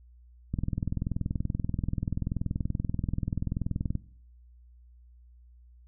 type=click train; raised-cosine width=5 ms; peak=-17 dBFS; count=72; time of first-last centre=0.54-3.953 s; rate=20.8 Hz; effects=noise-tail reverb RT60 0.6 s tail -20 dB re dry + added 60 Hz sine -52 dBFS peak until 5.87 s